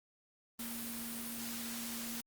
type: tone in noise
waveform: sine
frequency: 233.1 Hz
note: A#3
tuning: in tune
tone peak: -44 dBFS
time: 0.59-2.21 s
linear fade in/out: 5 ms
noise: white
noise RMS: -43 dBFS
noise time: 0.59-2.21 s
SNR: -4 dB
effects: Opus 32 kbps